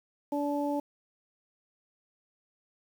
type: harmonic tone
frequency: 288.8 Hz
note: D4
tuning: 29 cents flat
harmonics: 1 / 2 / 3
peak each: -30 / -33 / -35 dBFS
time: 0.32-0.8 s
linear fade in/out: 5 ms
effects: 9-bit